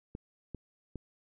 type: clicks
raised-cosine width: 3 ms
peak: -27 dBFS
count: 3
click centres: 0.151 / 0.547 / 0.957 s
effects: none